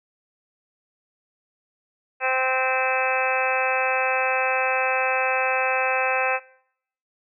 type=harmonic tone with a mistuned harmonic; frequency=260 Hz; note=C4; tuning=11 cents flat; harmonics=2 / 3 / 4 / 5 / 6 / 7 / 8 / 9 / 10; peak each=-27 / -26 / -31 / -31 / -28 / -32 / -32 / -31 / -26 dBFS; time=2.2-6.4 s; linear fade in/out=50 ms; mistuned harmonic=8; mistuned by=-30 cents; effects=noise-tail reverb RT60 0.7 s tail -22 dB re dry